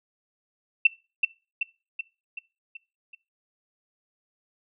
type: tone with echo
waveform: sine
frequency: 2689 Hz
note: E7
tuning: 34 cents sharp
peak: -12 dBFS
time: 0.85-0.87 s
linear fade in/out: 5 ms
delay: 380 ms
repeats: 6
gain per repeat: -5 dB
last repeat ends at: 3.15 s
effects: noise-tail reverb RT60 0.3 s tail -21 dB re dry